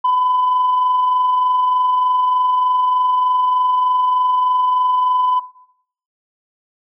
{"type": "tone with amplitude modulation", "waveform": "sine", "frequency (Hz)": 1004, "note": "B5", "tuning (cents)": 28, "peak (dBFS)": -10, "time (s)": [0.04, 5.4], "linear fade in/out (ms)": 10, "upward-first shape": "sine", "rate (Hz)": 23.3, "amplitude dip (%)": 30, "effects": ["noise-tail reverb RT60 0.7 s tail -18 dB re dry", "tanh soft clip ceiling -9 dBFS"]}